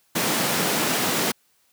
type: high-pass noise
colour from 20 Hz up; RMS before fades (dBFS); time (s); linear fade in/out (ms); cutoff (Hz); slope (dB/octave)
pink; -23; 0.15-1.32; 10; 150; 24
effects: white hiss -64 dBFS RMS until 1.72 s + high-pass 80 Hz 12 dB/octave